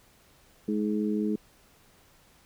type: harmonic tone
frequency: 105.7 Hz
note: G#2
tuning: 31 cents sharp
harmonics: 2 / 3 / 4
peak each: -27 / -31 / -33 dBFS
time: 0.68-1.36 s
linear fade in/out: 5 ms
effects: pink hiss -60 dBFS RMS until 2.45 s